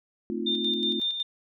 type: chord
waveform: sine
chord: F dominant seventh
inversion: first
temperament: equal with one note detuned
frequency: 222.4 / 261.6 / 311.1 / 349.2 Hz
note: A3 / C4 / Eb4 / F4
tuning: +19 / 0 / 0 / 0 cents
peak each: -32 / -35 / -37 / -32 dBFS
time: 0.3-1 s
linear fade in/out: 0 ms
type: tone with tremolo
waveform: sine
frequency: 3608 Hz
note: A7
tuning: 43 cents sharp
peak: -24 dBFS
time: 0.46-1.23 s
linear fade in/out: 10 ms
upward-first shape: square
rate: 5.4 Hz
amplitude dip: 50%
effects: none